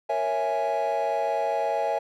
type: chord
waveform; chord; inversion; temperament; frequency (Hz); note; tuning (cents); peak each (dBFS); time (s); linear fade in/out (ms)
triangle; A# half-diminished seventh; none; equal; 466.2 / 554.4 / 659.3 / 830.6; A#4 / C#5 / E5 / G#5; 0 / 0 / 0 / 0; -30 / -27 / -25 / -25; 0.09-1.99; 10
effects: tanh soft clip ceiling -15 dBFS